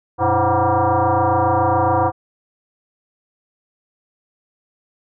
sine tone with frequency modulation, 119.6 Hz, A#2, 45 cents sharp, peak -13 dBFS, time 0.18-2.12 s, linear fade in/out 50 ms, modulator 212 Hz, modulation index 4.8, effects none

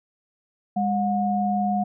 sine tone pair together, 203.1 / 723 Hz, G#3 / F#5, -38 / -40 cents, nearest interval octave + minor seventh, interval 2198 cents, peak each -23 dBFS, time 0.76-1.84 s, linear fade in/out 10 ms, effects none

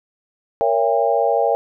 sine chord, A# diminished seventh, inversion none, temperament just, 466.2 / 559.4 / 671.3 / 805.5 Hz, A#4 / C#5 / E5 / G5, 0 / +16 / +31 / +47 cents, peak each -20 dBFS, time 0.61-1.55 s, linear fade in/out 0 ms, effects none

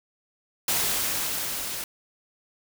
white noise with level ramp, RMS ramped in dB -24 to -33 dBFS, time 0.68-1.84 s, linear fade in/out 2 ms, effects none

